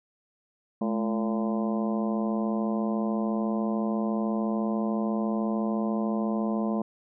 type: harmonic tone with a mistuned harmonic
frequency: 113.9 Hz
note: A#2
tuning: 40 cents flat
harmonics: 2 / 3 / 4 / 5 / 6 / 7 / 8 / 9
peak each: -26 / -35 / -37 / -36 / -37 / -43 / -43 / -40 dBFS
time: 0.81-6.82 s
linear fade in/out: 5 ms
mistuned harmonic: 2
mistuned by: -95 cents
effects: none